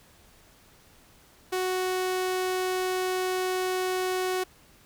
sawtooth tone, 370 Hz, F#4, in tune, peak -22 dBFS, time 1.52-4.44 s, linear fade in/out 10 ms, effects pink hiss -57 dBFS RMS until 4.85 s

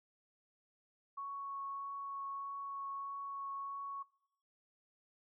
sine tone with vibrato, 1108.7 Hz, C#6, in tune, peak -40 dBFS, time 1.17-4.03 s, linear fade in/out 10 ms, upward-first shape triangle, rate 1.6 Hz, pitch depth 9 cents each way, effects noise-tail reverb RT60 0.7 s tail -22 dB re dry

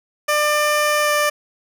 15% pulse tone with pitch glide, 597 to 593.2 Hz, D5 to D5, +28 to +17 cents, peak -9 dBFS, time 0.28-1.3 s, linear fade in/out 10 ms, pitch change -11 cents, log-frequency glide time 1.02-1.11 s, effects none

